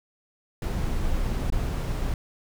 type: noise with dropouts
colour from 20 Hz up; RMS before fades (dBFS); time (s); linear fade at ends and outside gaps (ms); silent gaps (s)
brown; -26; 0.62-2.14; 2; 1.502-1.523
effects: none